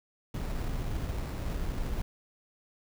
brown noise with sample-and-hold, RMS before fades -33 dBFS, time 0.34-2.02 s, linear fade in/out 5 ms, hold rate 3150 Hz, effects none

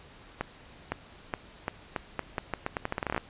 accelerating click train, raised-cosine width 0.5 ms, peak -14 dBFS, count 20, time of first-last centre 0.41-3.178 s, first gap 510 ms, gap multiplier 0.82, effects pink hiss -52 dBFS RMS until 3.29 s + resampled to 8000 Hz

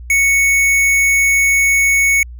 sine tone with hard clipping, 2217 Hz, C#7, in tune, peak -11 dBFS, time 0.1-2.23 s, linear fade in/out 2 ms, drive 17 dB, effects added 60 Hz sine -29 dBFS peak until 2.39 s

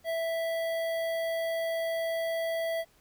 square tone with notch filter, 659.3 Hz, E5, in tune, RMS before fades -31 dBFS, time 0.04-2.85 s, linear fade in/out 50 ms, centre 6900 Hz, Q 0.75, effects pink hiss -64 dBFS RMS until 3 s

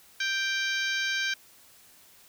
harmonic tone with a mistuned harmonic, 785 Hz, G5, 2 cents sharp, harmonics 2 / 3 / 4 / 5 / 6 / 7 / 8, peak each -29 / -33 / -35 / -37 / -39 / -40 / -41 dBFS, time 0.2-1.34 s, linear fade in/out 5 ms, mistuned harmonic 5, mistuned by -26 cents, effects white hiss -56 dBFS RMS until 2.28 s

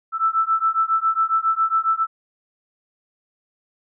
sine beating tone pair, 1318.5 / 1325.8 Hz, E6 / E6, 0 / +10 cents, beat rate 7.3 Hz, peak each -20 dBFS, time 0.12-2.07 s, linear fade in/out 50 ms, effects none

